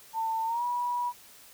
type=tone with pitch glide; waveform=sine; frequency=896 to 971.5 Hz; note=A5 to B5; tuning=+31 to -29 cents; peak=-27 dBFS; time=0.13-1.13 s; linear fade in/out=50 ms; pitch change=+140 cents; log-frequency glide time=0.45-0.64 s; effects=white hiss -53 dBFS RMS until 1.53 s